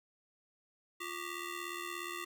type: ring-modulated tone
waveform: 15% pulse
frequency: 777 Hz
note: G5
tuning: 16 cents flat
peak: -30 dBFS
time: 1-2.25 s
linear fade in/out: 10 ms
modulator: 427 Hz
effects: none